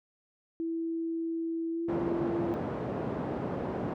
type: tone with pitch glide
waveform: sine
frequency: 329.6 to 340.4 Hz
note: E4 to F4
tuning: 0 to -44 cents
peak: -30 dBFS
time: 0.6-2.54 s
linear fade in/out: 0 ms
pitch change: +56 cents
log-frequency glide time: 1.71-1.93 s
type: band-pass noise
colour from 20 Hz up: pink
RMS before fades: -34 dBFS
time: 1.88-3.94 s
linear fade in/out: 10 ms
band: 160 to 690 Hz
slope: 12 dB/octave
effects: none